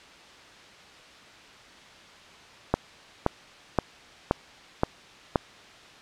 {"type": "click train", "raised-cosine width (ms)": 1, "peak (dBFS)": -6, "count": 6, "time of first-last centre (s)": [2.74, 5.358], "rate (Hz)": 1.91, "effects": ["white hiss -49 dBFS RMS until 6.01 s", "low-pass 4000 Hz 12 dB/octave"]}